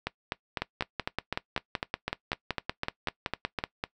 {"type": "two click trains", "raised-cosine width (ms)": 0.3, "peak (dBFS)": [-13, -12], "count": [16, 17], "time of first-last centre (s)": [[0.07, 3.839], [0.62, 3.639]], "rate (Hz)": [3.98, 5.3], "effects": ["noise-tail reverb RT60 0.1 s tail -20 dB re dry"]}